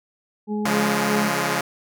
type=harmonic tone; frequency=210.2 Hz; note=G#3; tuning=21 cents sharp; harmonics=1 / 2 / 4; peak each=-23 / -29 / -35 dBFS; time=0.47-1.32 s; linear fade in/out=50 ms
type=chord; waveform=5% pulse; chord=Db major; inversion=none; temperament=equal with one note detuned; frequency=141.18 / 174.61 / 207.7 Hz; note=Db3 / F3 / Ab3; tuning=+32 / 0 / 0 cents; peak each=-14 dBFS; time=0.65-1.61 s; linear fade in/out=5 ms
effects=none